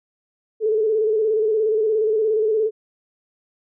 sine tone with vibrato, 434 Hz, A4, 24 cents flat, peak -16 dBFS, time 0.6-2.71 s, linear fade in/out 50 ms, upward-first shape square, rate 17 Hz, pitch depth 44 cents each way, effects none

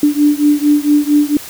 sine beating tone pair, 292.4 / 296.8 Hz, D4 / D4, -7 / +18 cents, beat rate 4.4 Hz, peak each -11 / -12 dBFS, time 0.03-1.37 s, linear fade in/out 2 ms, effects white hiss -31 dBFS RMS until 1.49 s

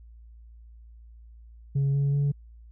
sine tone with pitch steps, 138.59 / 140.52 / 142.49 Hz, C#3 / C#3 / C#3, 0 / +24 / +48 cents, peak -19 dBFS, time 1.75-2.32 s, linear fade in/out 10 ms, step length 190 ms, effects tanh soft clip ceiling -20 dBFS + added 57 Hz sine -46 dBFS peak until 2.71 s

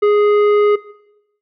sine tone with tanh clipping, 415.3 Hz, G#4, in tune, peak -11 dBFS, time 0.02-0.76 s, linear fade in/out 10 ms, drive 10 dB, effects noise-tail reverb RT60 0.9 s tail -19 dB re dry

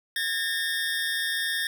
25% pulse tone pair together, 1654 / 1815.1 Hz, G#6 / A#6, -8 / -47 cents, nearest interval major second, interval 161 cents, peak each -28 / -23 dBFS, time 0.16-1.67 s, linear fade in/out 2 ms, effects none

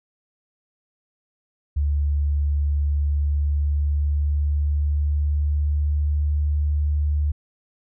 sine tone with pitch glide, 72.5 to 73.98 Hz, D2 to D2, -22 to +13 cents, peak -18 dBFS, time 1.76-7.32 s, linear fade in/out 10 ms, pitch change +35 cents, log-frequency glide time 2.87-6.34 s, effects none

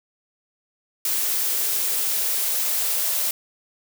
blue noise with high-pass filter sweep, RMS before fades -23 dBFS, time 1.05-3.31 s, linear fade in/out 2 ms, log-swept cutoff 350 to 560 Hz, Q 2.9, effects none

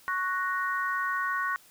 sine chord, F# major, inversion second, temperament equal, 1108.7 / 1480 / 1864.7 Hz, C#6 / F#6 / A#6, 0 / 0 / 0 cents, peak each -30 / -31 / -33 dBFS, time 0.08-1.56 s, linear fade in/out 0 ms, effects white hiss -57 dBFS RMS until 1.7 s

